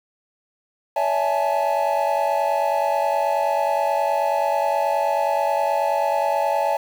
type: chord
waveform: triangle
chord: A major seventh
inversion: first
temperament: equal with one note detuned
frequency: 566.7 / 659.3 / 830.6 / 880 Hz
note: C#5 / E5 / G#5 / A5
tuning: +38 / 0 / 0 / 0 cents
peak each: -22 dBFS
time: 0.96-6.77 s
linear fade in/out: 5 ms
effects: 7-bit